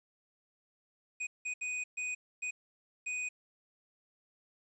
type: tone bursts at uneven times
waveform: square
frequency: 2489 Hz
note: D#7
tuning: in tune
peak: -35 dBFS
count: 6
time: 1.2-1.27 / 1.45-1.54 / 1.61-1.84 / 1.97-2.15 / 2.42-2.51 / 3.06-3.29 s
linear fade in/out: 10 ms
effects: resampled to 22050 Hz + 11-bit